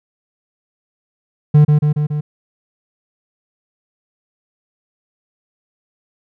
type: tone with echo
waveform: triangle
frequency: 149.4 Hz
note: D3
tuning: 30 cents sharp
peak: -3 dBFS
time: 1.54-1.65 s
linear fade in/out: 10 ms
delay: 140 ms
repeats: 4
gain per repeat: -3 dB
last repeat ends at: 2.21 s
effects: none